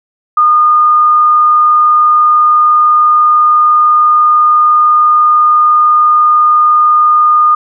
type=tone; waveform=sine; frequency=1221 Hz; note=D#6; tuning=33 cents flat; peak=-4 dBFS; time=0.37-7.55 s; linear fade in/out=5 ms; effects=none